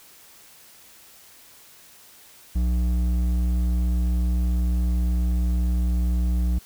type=tone with hard clipping; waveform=triangle; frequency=60.4 Hz; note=B1; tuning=38 cents flat; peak=-21 dBFS; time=2.55-6.59 s; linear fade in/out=10 ms; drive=12 dB; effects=white hiss -50 dBFS RMS until 6.65 s